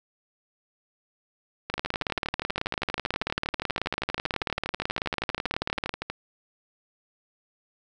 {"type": "two click trains", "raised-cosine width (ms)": 0.3, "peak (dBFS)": [-10, -14], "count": [77, 56], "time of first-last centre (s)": [[1.74, 5.893], [1.7, 6.1]], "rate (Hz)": [18.3, 12.5], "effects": []}